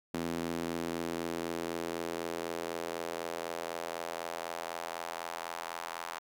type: tone with high-pass filter sweep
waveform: sawtooth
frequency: 84 Hz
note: E2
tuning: 33 cents sharp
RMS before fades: -38 dBFS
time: 0.14-6.19 s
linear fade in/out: 5 ms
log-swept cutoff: 250 to 950 Hz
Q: 1.7
effects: none